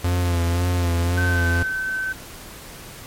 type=tone with vibrato; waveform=45% pulse; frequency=87.2 Hz; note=F2; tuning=2 cents flat; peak=-18 dBFS; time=0.04-1.63 s; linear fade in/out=5 ms; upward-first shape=sine; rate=1.9 Hz; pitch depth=38 cents each way
type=tone; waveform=sine; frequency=1532 Hz; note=G6; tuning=40 cents flat; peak=-22 dBFS; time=1.17-2.13 s; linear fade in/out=10 ms
effects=pink hiss -39 dBFS RMS until 3.06 s + MP3 64 kbps